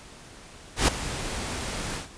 pink noise with ADSR envelope, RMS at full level -18 dBFS, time 0.76-2.09 s, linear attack 120 ms, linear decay 7 ms, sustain -14 dB, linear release 130 ms, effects pink hiss -47 dBFS RMS until 2.17 s + resampled to 22050 Hz

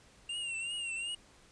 square tone with vibrato, 2775 Hz, F7, 12 cents flat, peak -36 dBFS, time 0.29-1.15 s, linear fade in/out 5 ms, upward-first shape triangle, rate 2.7 Hz, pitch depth 79 cents each way, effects pink hiss -61 dBFS RMS until 1.51 s + resampled to 22050 Hz

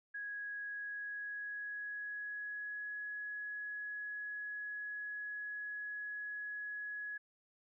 sine tone with pitch glide, 1661.2 to 1681.5 Hz, G#6 to G#6, 0 to +21 cents, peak -40 dBFS, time 0.14-7.18 s, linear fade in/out 10 ms, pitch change +21 cents, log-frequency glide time 0.61-2.97 s, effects none

